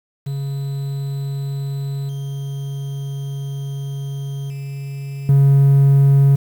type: tone with level steps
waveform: triangle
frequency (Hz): 138.59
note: C#3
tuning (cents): 0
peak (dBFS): -19 / -21 / -23 / -6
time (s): 0.26-6.36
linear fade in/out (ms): 10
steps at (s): 2.09 / 4.5 / 5.29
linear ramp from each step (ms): 2
effects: tanh soft clip ceiling -2 dBFS + 7-bit

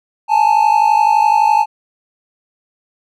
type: tone pair together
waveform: triangle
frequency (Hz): 840 / 891.8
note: G#5 / A5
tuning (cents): +19 / +23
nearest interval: minor second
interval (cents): 104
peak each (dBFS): -10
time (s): 0.28-1.66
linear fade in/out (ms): 50
effects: none

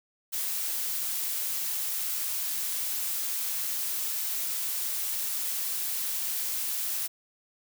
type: noise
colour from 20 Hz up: blue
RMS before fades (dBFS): -31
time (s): 0.32-7.08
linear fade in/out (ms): 20
effects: none

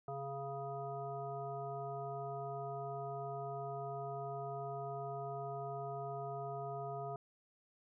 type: harmonic tone with a mistuned harmonic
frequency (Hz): 138.59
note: C#3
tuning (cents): 0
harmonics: 1 / 3 / 5 / 7 / 9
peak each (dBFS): -46 / -46 / -43 / -54 / -50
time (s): 0.08-7.16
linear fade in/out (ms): 2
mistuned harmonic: 1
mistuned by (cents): -31
effects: none

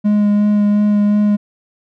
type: tone with vibrato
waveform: triangle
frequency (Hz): 207.3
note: G#3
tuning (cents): -3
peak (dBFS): -8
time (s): 0.04-1.37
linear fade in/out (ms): 20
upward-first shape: sine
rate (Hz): 2.8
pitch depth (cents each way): 12
effects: none

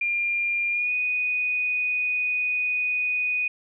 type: tone with pitch glide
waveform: sine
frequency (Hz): 2400 to 2482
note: D7 to D#7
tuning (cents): +37 to -5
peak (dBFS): -22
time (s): 0.01-3.48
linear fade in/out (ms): 5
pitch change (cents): +58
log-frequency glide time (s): 0.71-0.93
effects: none

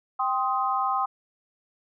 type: chord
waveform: sine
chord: C minor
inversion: second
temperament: just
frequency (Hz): 784.9 / 1046.5 / 1255.8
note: G5 / C6 / Eb6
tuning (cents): +2 / 0 / +16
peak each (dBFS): -27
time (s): 0.19-1.06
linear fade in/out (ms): 10
effects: none

